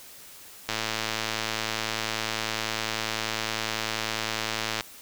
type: click train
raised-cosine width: 0.2 ms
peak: -10 dBFS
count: 454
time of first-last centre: 0.69-4.808 s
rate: 110 Hz
effects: white hiss -47 dBFS RMS until 5.01 s